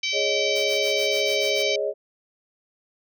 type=harmonic tone; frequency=770 Hz; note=G5; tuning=31 cents flat; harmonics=3 / 4 / 5 / 6 / 7 / 8; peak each=-27 / -29 / -31 / -33 / -34 / -35 dBFS; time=0.03-1.76 s; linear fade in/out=5 ms
type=chord; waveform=sine; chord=Ab suspended fourth; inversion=none; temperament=just; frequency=415.3 / 553.7 / 623 Hz; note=Ab4 / Db5 / Eb5; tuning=0 / -2 / +2 cents; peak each=-27 dBFS; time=0.12-1.94 s; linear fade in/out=50 ms
type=noise with tremolo; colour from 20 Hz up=white; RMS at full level=-39 dBFS; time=0.55-1.63 s; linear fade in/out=10 ms; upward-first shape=sine; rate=6.9 Hz; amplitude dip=95%
effects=none